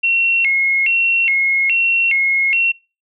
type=tone with vibrato; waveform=sine; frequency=2428 Hz; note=D#7; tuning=43 cents flat; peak=-12 dBFS; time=0.03-2.72 s; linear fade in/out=10 ms; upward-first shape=square; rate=1.2 Hz; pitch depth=200 cents each way; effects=noise-tail reverb RT60 0.3 s tail -22 dB re dry